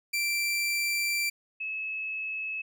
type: tone pair in turn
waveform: sawtooth / sine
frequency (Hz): 2349 / 2590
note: D7 / E7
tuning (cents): 0 / -31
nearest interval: major second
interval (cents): 169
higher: second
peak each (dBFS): -23 / -31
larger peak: first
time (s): 0.13-1.3 / 1.6-2.62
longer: first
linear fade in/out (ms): 10
effects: none